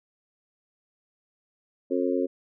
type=harmonic tone; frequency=89.9 Hz; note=F#2; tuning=49 cents flat; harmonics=3 / 4 / 5 / 6; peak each=-27 / -28 / -29 / -30 dBFS; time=1.9-2.27 s; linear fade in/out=20 ms; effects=none